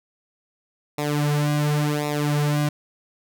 sawtooth tone with flanger, 147.9 Hz, D3, 13 cents sharp, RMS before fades -22 dBFS, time 0.98-2.69 s, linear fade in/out 5 ms, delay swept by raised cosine 0.64 to 4.54 ms, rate 0.92 Hz, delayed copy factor -0.85, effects none

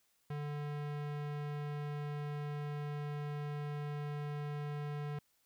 square tone with low-pass filter, 146.83 Hz, D3, in tune, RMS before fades -40 dBFS, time 0.3-5.19 s, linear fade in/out 5 ms, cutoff 2700 Hz, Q 0.68, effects white hiss -75 dBFS RMS until 5.45 s

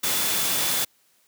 sine tone in noise, 3479 Hz, A7, 20 cents flat, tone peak -34 dBFS, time 0.03-0.85 s, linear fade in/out 10 ms, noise white, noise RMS -24 dBFS, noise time 0.03-0.85 s, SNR -13 dB, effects white hiss -63 dBFS RMS until 1.27 s + high-pass 100 Hz 12 dB/octave

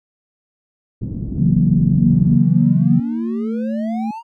white low-pass noise, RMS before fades -25 dBFS, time 1.01-2.37 s, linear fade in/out 10 ms, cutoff 240 Hz, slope 24 dB/octave
sine chord, F# dominant seventh, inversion second, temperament equal, 138.59 / 164.81 / 185 / 233.1 Hz, C#3 / E3 / F#3 / A#3, 0 / 0 / 0 / 0 cents, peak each -17 / -16 / -16 / -20 dBFS, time 1.38-3 s, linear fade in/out 5 ms
sine tone with pitch glide, 236.7 to 222.1 Hz, A#3 to A3, +27 to +16 cents, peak -19 dBFS, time 1.94-4.11 s, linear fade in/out 5 ms, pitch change -111 cents, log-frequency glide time 2.99-3.52 s
triangle exponential sweep, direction up, 103.83 to 952 Hz, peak -25 dBFS, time 2.08-4.23 s, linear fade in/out 50 ms
effects none

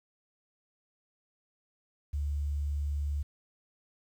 sine tone, 72.5 Hz, D2, 22 cents flat, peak -29 dBFS, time 2.13-3.23 s, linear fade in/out 10 ms, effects 10-bit

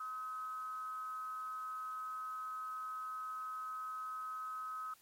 sine tone with frequency modulation, 1273 Hz, D#6, 39 cents sharp, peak -40 dBFS, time 0-4.94 s, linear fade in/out 5 ms, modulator 240 Hz, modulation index 0.29, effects white hiss -66 dBFS RMS until 5.01 s + MP3 64 kbps

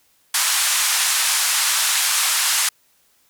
white band-pass noise, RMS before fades -19 dBFS, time 0.34-2.69 s, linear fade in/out 5 ms, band 900 to 11000 Hz, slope 24 dB/octave, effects white hiss -60 dBFS RMS until 3.29 s

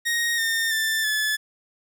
sawtooth tone with pitch steps, 1870 / 1821 / 1773.2 / 1726.7 Hz, A#6 / A#6 / A6 / A6, +5 / -41 / +13 / -33 cents, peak -18 dBFS, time 0.05-1.37 s, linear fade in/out 20 ms, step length 330 ms, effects 9-bit

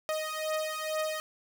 sawtooth beating tone pair, 622.3 / 624.5 Hz, D#5 / D#5, 0 / +6 cents, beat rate 2.2 Hz, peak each -30 dBFS, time 0.09-1.2 s, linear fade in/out 0 ms, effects none

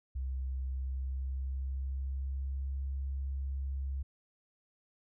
sine tone with pitch glide, 65.41 to 67.79 Hz, C2 to C#2, 0 to -38 cents, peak -33 dBFS, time 0.15-4.03 s, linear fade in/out 10 ms, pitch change +62 cents, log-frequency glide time 0.66-2.8 s, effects none

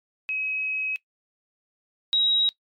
sine tone pair in turn, 2549 / 3828 Hz, D#7 / A#7, +41 / +45 cents, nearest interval perfect fifth, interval 704 cents, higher second, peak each -25 / -18 dBFS, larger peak second, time 0.29-0.96 / 2.13-2.49 s, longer first, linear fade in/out 0 ms, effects noise-tail reverb RT60 0.1 s tail -19 dB re dry + MP3 96 kbps

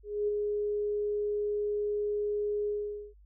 sine tone with ADSR envelope, 415.3 Hz, G#4, in tune, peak -25 dBFS, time 0.03-3.14 s, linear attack 250 ms, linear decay 15 ms, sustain -3 dB, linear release 460 ms, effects added 50 Hz sine -54 dBFS peak until 3.25 s

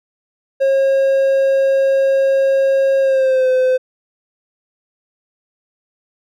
triangle tone with pitch glide, 541 to 513.6 Hz, C#5 to C5, -42 to -32 cents, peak -9 dBFS, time 0.6-3.78 s, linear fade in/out 20 ms, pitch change -90 cents, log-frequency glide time 3-3.49 s, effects none

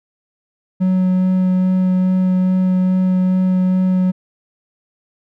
triangle tone with vibrato, 185 Hz, F#3, in tune, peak -10 dBFS, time 0.8-4.12 s, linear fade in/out 20 ms, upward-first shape sine, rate 2.4 Hz, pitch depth 8 cents each way, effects none

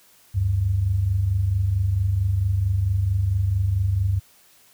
sine tone pair together, 73.42 / 97.9 Hz, D2 / G2, 0 / -2 cents, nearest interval perfect fourth, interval 498 cents, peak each -26 / -19 dBFS, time 0.34-4.2 s, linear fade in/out 20 ms, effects white hiss -55 dBFS RMS until 4.73 s

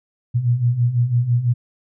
sine beating tone pair, 117 / 123 Hz, A#2 / B2, +7 / -7 cents, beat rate 6 Hz, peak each -21 / -16 dBFS, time 0.34-1.54 s, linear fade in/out 20 ms, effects none

